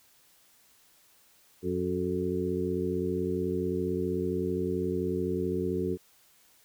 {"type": "harmonic tone with a mistuned harmonic", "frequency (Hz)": 91.5, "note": "F#2", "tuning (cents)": -19, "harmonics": [1, 2, 3, 4, 5], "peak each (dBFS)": [-37, -34, -35, -31, -34], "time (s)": [1.62, 5.98], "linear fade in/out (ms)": 50, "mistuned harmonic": 5, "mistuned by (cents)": -61, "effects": ["white hiss -62 dBFS RMS until 6.64 s"]}